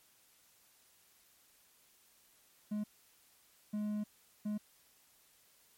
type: tone bursts at uneven times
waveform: triangle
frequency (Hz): 210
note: G#3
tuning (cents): +19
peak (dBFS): -32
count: 3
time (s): 2.71-2.84 / 3.73-4.04 / 4.45-4.58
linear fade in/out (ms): 10
effects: white hiss -67 dBFS RMS until 5.77 s + MP3 64 kbps